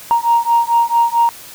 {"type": "beating tone pair", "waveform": "sine", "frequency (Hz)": [932.3, 936.8], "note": ["A#5", "A#5"], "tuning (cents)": [0, 8], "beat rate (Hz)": 4.5, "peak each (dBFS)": -13, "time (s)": [0.11, 1.29], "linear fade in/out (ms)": 0, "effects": ["tanh soft clip ceiling -4 dBFS", "white hiss -36 dBFS RMS until 1.54 s"]}